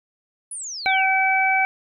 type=exponential sweep; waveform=sine; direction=down; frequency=10340 to 2217 Hz; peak=-29 dBFS; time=0.51-1.08 s; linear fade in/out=5 ms
type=harmonic tone; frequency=765 Hz; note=G5; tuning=42 cents flat; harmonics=1 / 2 / 3; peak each=-20 / -25 / -19 dBFS; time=0.86-1.65 s; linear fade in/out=0 ms
effects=none